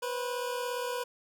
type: tone pair together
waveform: 25% pulse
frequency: 489.7 / 527 Hz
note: B4 / C5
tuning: -15 / +12 cents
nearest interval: minor second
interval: 127 cents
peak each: -29 / -36 dBFS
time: 0.02-1.04 s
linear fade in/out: 10 ms
effects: 10-bit